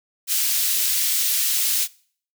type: high-pass noise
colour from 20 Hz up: white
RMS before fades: -21 dBFS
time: 0.27-1.88 s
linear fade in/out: 50 ms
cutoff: 2900 Hz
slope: 12 dB/octave
effects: noise-tail reverb RT60 0.5 s tail -22 dB re dry